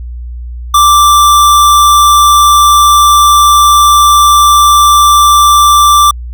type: tone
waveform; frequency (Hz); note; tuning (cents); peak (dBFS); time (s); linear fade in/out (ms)
square; 1174.7; D6; 0; -3; 0.74-6.11; 5
effects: added 60 Hz sine -19 dBFS peak until 6.33 s